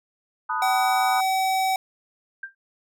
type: chord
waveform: sine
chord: B dominant seventh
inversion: third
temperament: equal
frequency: 880 / 987.8 / 1244.5 / 1480 Hz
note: A5 / B5 / D#6 / F#6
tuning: 0 / 0 / 0 / 0 cents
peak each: -29 / -29 / -27 / -31 dBFS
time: 0.49-1.21 s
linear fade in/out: 10 ms
type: tone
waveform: square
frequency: 761 Hz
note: F#5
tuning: 48 cents sharp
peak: -21 dBFS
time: 0.62-1.76 s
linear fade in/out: 2 ms
type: tone with exponential decay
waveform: sine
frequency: 1583 Hz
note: G6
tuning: 17 cents sharp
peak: -27 dBFS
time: 2.43-2.55 s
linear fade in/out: 5 ms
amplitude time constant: 24 ms
effects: none